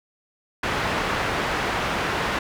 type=low-pass noise; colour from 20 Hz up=white; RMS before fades=-25 dBFS; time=0.63-2.39 s; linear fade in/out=5 ms; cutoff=1800 Hz; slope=12 dB/octave; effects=none